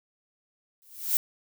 violet noise with exponential growth, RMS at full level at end -21 dBFS, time 0.82-1.17 s, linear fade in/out 0 ms, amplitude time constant 75 ms, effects none

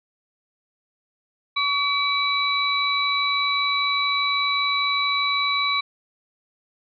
sine tone cluster, 1133 / 2300 / 3936 Hz, C#6 / D7 / B7, +37 / -37 / -7 cents, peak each -24 dBFS, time 1.56-5.81 s, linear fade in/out 10 ms, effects none

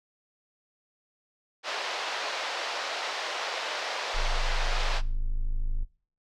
pink band-pass noise, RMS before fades -33 dBFS, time 1.63-5.02 s, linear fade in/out 50 ms, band 530 to 5200 Hz, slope 24 dB/octave
triangle tone, 26.52 Hz, G#0, 37 cents sharp, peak -23 dBFS, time 4.14-5.85 s, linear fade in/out 20 ms
effects noise-tail reverb RT60 0.4 s tail -20 dB re dry

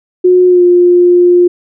sine tone with pitch glide, 363.1 to 353.8 Hz, F#4 to F4, -33 to +23 cents, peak -3 dBFS, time 0.24-1.48 s, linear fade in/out 10 ms, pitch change -44 cents, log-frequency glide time 0.47-0.63 s, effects none

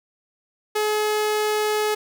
sawtooth tone, 424.9 Hz, G#4, 40 cents sharp, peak -16 dBFS, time 0.75-1.95 s, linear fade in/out 10 ms, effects none

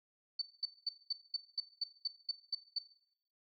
sine tone bursts, 4529 Hz, C#8, 36 cents sharp, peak -32 dBFS, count 11, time 0.39-2.787 s, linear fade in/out 5 ms, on 27 ms, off 210 ms, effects noise-tail reverb RT60 0.7 s tail -17 dB re dry + MP3 64 kbps

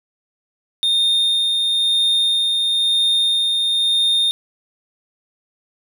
triangle tone with tremolo, 3655 Hz, A#7, 35 cents flat, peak -12 dBFS, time 0.83-4.31 s, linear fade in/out 0 ms, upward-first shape sine, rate 1 Hz, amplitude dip 25%, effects none

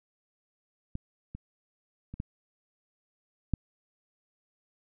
clicks, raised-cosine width 5 ms, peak -22 / -27 / -28 / -21 / -14 dBFS, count 5, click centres 0.954 / 1.35 / 2.14 / 2.201 / 3.537 s, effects none

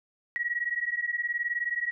sine beating tone pair, 1905 / 1924 Hz, A#6 / B6, +37 / -46 cents, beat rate 19 Hz, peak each -30 / -31 dBFS, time 0.36-1.91 s, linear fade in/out 0 ms, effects none

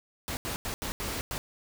pink noise bursts at uneven times, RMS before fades -34 dBFS, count 6, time 0.28-0.37 / 0.45-0.56 / 0.65-0.74 / 0.82-0.92 / 1-1.21 / 1.31-1.38 s, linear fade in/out 0 ms, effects none

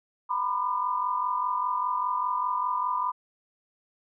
sine tone cluster, 963 / 1008 / 1204 Hz, B5 / B5 / D6, -44 / +35 / +43 cents, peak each -32 / -27 / -31 dBFS, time 0.29-3.12 s, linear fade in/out 20 ms, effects none

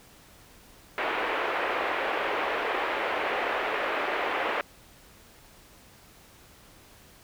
pink band-pass noise, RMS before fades -29 dBFS, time 0.98-4.61 s, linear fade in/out 0 ms, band 400 to 2600 Hz, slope 24 dB/octave, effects pink hiss -54 dBFS RMS until 7.23 s

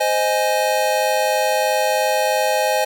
square chord, Ab major, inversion first, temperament equal with one note detuned, 519.3 / 622.3 / 830.6 Hz, C5 / Eb5 / Ab5, -13 / 0 / 0 cents, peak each -22 / -21 / -21 dBFS, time 0-2.85 s, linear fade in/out 10 ms, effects none

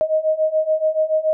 sine beating tone pair, 622.3 / 629.3 Hz, D#5 / D#5, 0 / +19 cents, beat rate 7 Hz, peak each -20 / -18 dBFS, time 0.01-1.33 s, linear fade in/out 0 ms, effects none

